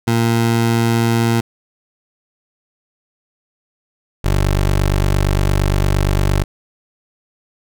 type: tone pair in turn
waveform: 20% pulse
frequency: 115.8 / 48.69 Hz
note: A#2 / G1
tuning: -11 / -11 cents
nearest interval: octave + minor third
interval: 1500 cents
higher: first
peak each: -8 dBFS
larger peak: neither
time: 0.07-1.41 / 4.24-6.44 s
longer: second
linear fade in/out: 10 ms
effects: none